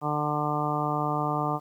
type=harmonic tone; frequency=149.1 Hz; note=D3; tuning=27 cents sharp; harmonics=1 / 2 / 3 / 4 / 5 / 6 / 7 / 8; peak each=-31 / -33 / -36 / -36 / -31 / -34 / -34 / -32 dBFS; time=0.01-1.6 s; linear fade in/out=50 ms; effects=10-bit